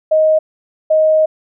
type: tone pair in turn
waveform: sine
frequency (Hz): 626 / 626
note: D#5 / D#5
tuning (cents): +10 / +10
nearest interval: unison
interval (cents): 0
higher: neither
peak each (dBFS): -8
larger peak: neither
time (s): 0.11-0.39 / 0.9-1.26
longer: second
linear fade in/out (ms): 10
effects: none